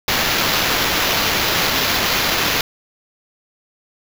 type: noise with sample-and-hold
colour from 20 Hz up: violet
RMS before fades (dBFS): -18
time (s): 0.08-2.61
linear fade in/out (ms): 2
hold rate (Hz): 8820
effects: none